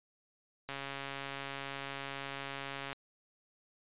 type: click train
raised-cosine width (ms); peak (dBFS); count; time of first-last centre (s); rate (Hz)
0.3; -24; 310; 0.69-2.929; 138
effects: resampled to 8000 Hz